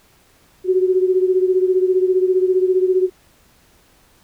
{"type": "beating tone pair", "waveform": "sine", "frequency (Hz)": [368.7, 383.7], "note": ["F#4", "G4"], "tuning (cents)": [-6, -37], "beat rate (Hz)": 15, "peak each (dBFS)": [-14, -19], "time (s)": [0.64, 3.1], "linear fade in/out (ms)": 50, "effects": ["pink hiss -54 dBFS RMS until 4.23 s"]}